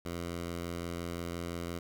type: tone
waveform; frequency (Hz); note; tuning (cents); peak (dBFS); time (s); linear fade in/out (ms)
10% pulse; 85.8; F2; -30; -28; 0.05-1.79; 5
effects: none